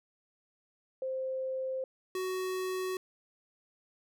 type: tone pair in turn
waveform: sine / square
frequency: 523.3 / 372.4 Hz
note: C5 / F#4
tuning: 0 / +11 cents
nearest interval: tritone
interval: 589 cents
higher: first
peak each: -32 / -33 dBFS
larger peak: first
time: 1.02-1.84 / 2.15-2.97 s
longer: neither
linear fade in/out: 2 ms
effects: none